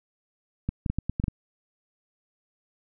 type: clicks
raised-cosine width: 5 ms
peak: -14 dBFS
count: 8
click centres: 0.69 / 0.862 / 0.9 / 0.986 / 1.096 / 1.199 / 1.24 / 1.282 s
effects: none